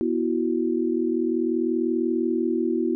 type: chord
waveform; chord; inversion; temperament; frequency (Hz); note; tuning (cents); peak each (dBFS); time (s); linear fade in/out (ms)
sine; B suspended fourth; none; equal with one note detuned; 244.1 / 329.6 / 370; B3 / E4 / F#4; -20 / 0 / 0; -26 / -24 / -26; 0.01-2.95; 0
effects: none